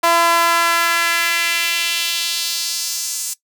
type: tone with high-pass filter sweep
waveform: sawtooth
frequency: 337.8 Hz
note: E4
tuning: 42 cents sharp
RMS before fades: -18 dBFS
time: 0.03-3.34 s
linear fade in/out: 10 ms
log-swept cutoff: 840 to 7300 Hz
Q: 1.8
effects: noise-tail reverb RT60 0.1 s tail -18 dB re dry